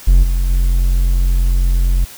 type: tone with level steps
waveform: triangle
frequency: 44.32 Hz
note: F1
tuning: 26 cents sharp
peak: -3 / -10 / -8 dBFS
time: 0.07-2.05 s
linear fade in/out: 10 ms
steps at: 0.23 / 0.5 s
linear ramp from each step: 5 ms
effects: white hiss -36 dBFS RMS until 2.17 s